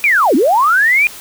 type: linear two-way sweep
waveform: sine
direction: down then up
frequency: 2466 to 233.1 to 2466 Hz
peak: -8 dBFS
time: 0.04-1.07 s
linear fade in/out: 0 ms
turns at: 0.35 s
effects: white hiss -33 dBFS RMS until 1.2 s